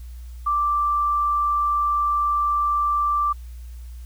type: tone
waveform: sine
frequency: 1174 Hz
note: D6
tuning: 1 cent flat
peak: -18 dBFS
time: 0.46-3.33 s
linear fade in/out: 10 ms
effects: added 60 Hz sine -34 dBFS peak until 4.05 s + white hiss -56 dBFS RMS until 4.05 s